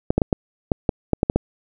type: clicks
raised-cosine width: 2 ms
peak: -3 dBFS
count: 10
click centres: 0.105 / 0.18 / 0.218 / 0.328 / 0.718 / 0.892 / 1.133 / 1.231 / 1.299 / 1.36 s
effects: none